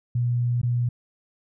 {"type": "tone with dropouts", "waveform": "sine", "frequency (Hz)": 121.1, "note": "B2", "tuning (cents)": -34, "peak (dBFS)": -20, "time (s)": [0.15, 0.89], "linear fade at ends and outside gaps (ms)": 5, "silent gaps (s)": [0.616, 0.631], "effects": []}